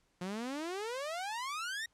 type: exponential sweep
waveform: sawtooth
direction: up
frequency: 174.61 to 1900 Hz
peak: -33 dBFS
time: 0.21-1.86 s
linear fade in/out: 5 ms
effects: pink hiss -74 dBFS RMS until 1.93 s + low-pass 9000 Hz 12 dB/octave